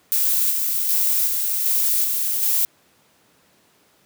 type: noise with tremolo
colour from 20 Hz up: violet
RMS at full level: -19 dBFS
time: 0.12-2.65 s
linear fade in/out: 0 ms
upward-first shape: square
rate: 1.3 Hz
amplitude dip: 30%
effects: pink hiss -58 dBFS RMS until 4.05 s + high-pass 150 Hz 12 dB/octave